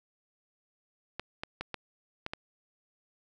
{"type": "clicks", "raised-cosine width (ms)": 0.3, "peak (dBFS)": -19, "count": 6, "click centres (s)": [1.196, 1.435, 1.61, 1.743, 2.264, 2.335], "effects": []}